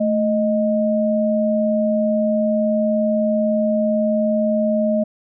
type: tone pair together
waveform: sine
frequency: 219.6 / 621 Hz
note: A3 / D#5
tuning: -3 / -3 cents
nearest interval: octave + tritone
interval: 1800 cents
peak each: -18 dBFS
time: 0-5.04 s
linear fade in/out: 10 ms
effects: none